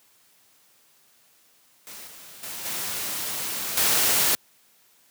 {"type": "noise with level steps", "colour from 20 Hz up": "white", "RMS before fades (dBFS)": [-41, -45, -35, -30, -21], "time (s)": [1.87, 4.35], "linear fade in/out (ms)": 0, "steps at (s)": [2.07, 2.43, 2.65, 3.77], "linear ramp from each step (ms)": 5, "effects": ["white hiss -60 dBFS RMS until 5.1 s", "high-pass 100 Hz 12 dB/octave"]}